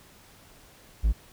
triangle tone, 54.3 Hz, A1, 22 cents flat, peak -17 dBFS, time 1.03-1.13 s, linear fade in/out 20 ms, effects pink hiss -54 dBFS RMS until 1.32 s

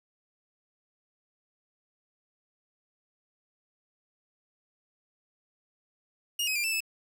sawtooth tone with pitch steps, 2853 / 2540 / 2387 / 2650 / 2616 Hz, F7 / D#7 / D7 / E7 / E7, +36 / +35 / +28 / +9 / -14 cents, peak -24 dBFS, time 6.39-6.805 s, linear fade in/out 5 ms, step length 83 ms, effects none

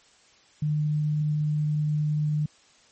sine tone, 150.8 Hz, D3, 46 cents sharp, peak -22 dBFS, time 0.62-2.46 s, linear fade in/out 5 ms, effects white hiss -58 dBFS RMS until 2.91 s + MP3 32 kbps

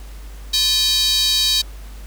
square tone with high-pass filter, 349.2 Hz, F4, in tune, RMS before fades -17 dBFS, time 0.53-1.62 s, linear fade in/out 10 ms, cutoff 4100 Hz, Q 6.1, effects added 50 Hz sine -32 dBFS peak until 2.06 s + pink hiss -45 dBFS RMS until 2.06 s

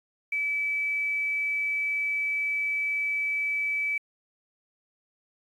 sine tone with quantisation, 2301 Hz, D7, 36 cents flat, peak -25 dBFS, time 0.32-3.98 s, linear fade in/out 5 ms, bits 9, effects resampled to 32000 Hz

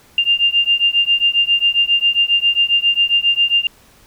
sine beating tone pair, 2794 / 2801.4 Hz, F7 / F7, 0 / +5 cents, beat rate 7.4 Hz, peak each -15 dBFS, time 0.18-3.67 s, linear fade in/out 2 ms, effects pink hiss -49 dBFS RMS until 4.06 s

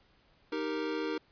square chord, Eb major, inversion none, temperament equal, 311.1 / 392 / 466.2 Hz, Eb4 / G4 / Bb4, 0 / 0 / 0 cents, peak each -36 / -39 / -37 dBFS, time 0.52-1.18 s, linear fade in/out 5 ms, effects pink hiss -66 dBFS RMS until 1.31 s + resampled to 11025 Hz

